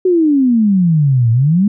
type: exponential two-way sweep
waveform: sine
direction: down then up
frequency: 377.7 to 111.7 to 213.9 Hz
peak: -8 dBFS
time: 0.05-1.68 s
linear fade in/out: 5 ms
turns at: 1.31 s
effects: none